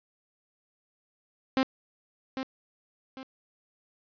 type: tone with echo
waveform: sawtooth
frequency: 263.9 Hz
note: C4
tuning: 15 cents sharp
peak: -18 dBFS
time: 1.57-1.63 s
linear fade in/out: 0 ms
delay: 800 ms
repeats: 2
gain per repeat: -9 dB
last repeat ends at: 3.23 s
effects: resampled to 11025 Hz + 9-bit